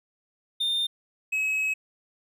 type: tone pair in turn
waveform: triangle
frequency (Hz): 3622 / 2561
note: A7 / D#7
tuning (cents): +49 / +49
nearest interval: tritone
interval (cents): 600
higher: first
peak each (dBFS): -22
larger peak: neither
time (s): 0.6-0.87 / 1.32-1.74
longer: second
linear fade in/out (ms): 10
effects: none